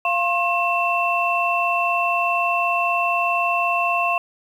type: tone cluster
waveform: sine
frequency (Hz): 694 / 1069 / 2678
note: F5 / C6 / E7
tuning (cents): -11 / +37 / +27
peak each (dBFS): -22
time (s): 0.05-4.18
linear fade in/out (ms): 2
effects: 8-bit